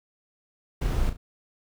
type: noise with echo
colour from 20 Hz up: brown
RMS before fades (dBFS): -25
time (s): 0.81-1.1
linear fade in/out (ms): 10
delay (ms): 35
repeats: 2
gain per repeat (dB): -9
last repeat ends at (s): 1.17
effects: none